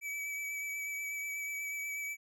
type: tone with vibrato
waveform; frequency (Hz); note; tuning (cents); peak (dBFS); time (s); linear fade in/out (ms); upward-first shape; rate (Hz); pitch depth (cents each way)
square; 2292; D7; -43; -37; 0.01-2.17; 50; sine; 8.2; 19
effects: none